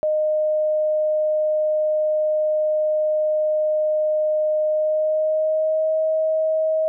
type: tone with pitch glide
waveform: sine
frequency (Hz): 615 to 631.9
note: D#5 to D#5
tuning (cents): -20 to +27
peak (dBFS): -17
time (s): 0.03-6.88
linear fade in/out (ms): 0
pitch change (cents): +47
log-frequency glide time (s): 4.66-6
effects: none